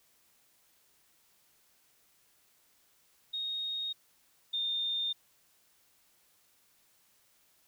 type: tone pair in turn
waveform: sine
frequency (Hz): 3729 / 3629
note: A#7 / A#7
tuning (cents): 0 / -47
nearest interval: unison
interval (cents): 47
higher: first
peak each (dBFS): -33 / -30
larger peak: second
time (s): 3.33-3.93 / 4.53-5.13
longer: neither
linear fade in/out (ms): 10
effects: white hiss -68 dBFS RMS until 7.67 s